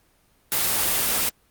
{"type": "noise", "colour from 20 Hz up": "white", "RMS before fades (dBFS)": -22, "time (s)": [0.52, 1.29], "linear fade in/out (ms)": 0, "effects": ["pink hiss -62 dBFS RMS until 1.5 s", "Opus 24 kbps"]}